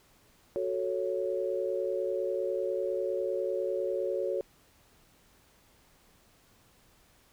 sine chord, F# minor, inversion none, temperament equal, 370 / 440 / 554.4 Hz, F#4 / A4 / C#5, 0 / 0 / 0 cents, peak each -33 / -34 / -32 dBFS, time 0.56-4.41 s, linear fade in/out 0 ms, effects pink hiss -63 dBFS RMS until 7.32 s

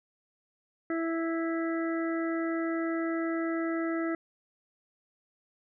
harmonic tone, 329.6 Hz, E4, in tune, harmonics 1 / 2 / 4 / 5 / 6, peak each -29 / -37 / -39 / -43 / -41 dBFS, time 0.9-4.15 s, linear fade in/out 2 ms, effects none

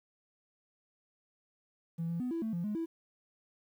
triangle tone with pitch steps, 166.2 / 168.9 / 249.6 / 332.5 / 222.2 / 172.1 / 210.1 / 329.5 Hz, E3 / E3 / B3 / E4 / A3 / F3 / G#3 / E4, +15 / +42 / +19 / +15 / +17 / -25 / +20 / -1 cents, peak -29 dBFS, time 1.98-2.86 s, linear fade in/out 20 ms, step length 110 ms, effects tanh soft clip ceiling -29 dBFS + 11-bit

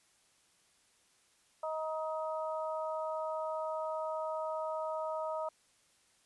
harmonic tone, 315 Hz, D#4, 21 cents sharp, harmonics 2 / 3 / 4, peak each -36 / -40 / -42 dBFS, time 1.63-5.49 s, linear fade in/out 5 ms, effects white hiss -69 dBFS RMS until 6.25 s + resampled to 24000 Hz

